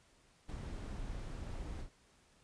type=noise with ADSR envelope; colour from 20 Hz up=brown; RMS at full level=-40 dBFS; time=0.48-1.9 s; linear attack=20 ms; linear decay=8 ms; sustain=-3 dB; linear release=97 ms; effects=pink hiss -68 dBFS RMS until 2.43 s + resampled to 22050 Hz